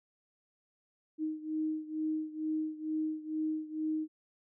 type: beating tone pair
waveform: sine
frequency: 311.1 / 313.3 Hz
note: D#4 / D#4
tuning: 0 / +12 cents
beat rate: 2.2 Hz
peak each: -34 / -37 dBFS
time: 1.18-4.08 s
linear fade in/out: 50 ms
effects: none